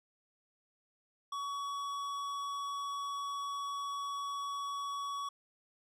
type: tone with tanh clipping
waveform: sine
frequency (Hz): 1127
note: C#6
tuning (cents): +28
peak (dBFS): -38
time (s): 1.32-5.29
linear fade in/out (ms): 5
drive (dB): 14
effects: none